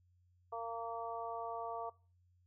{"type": "harmonic tone", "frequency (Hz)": 230, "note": "A#3", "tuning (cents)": -23, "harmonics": [2, 3, 4, 5], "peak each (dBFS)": [-46, -43, -46, -45], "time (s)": [0.52, 1.9], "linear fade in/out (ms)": 10, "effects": ["noise-tail reverb RT60 0.4 s tail -23 dB re dry", "added 89 Hz sine -68 dBFS peak until 2.46 s"]}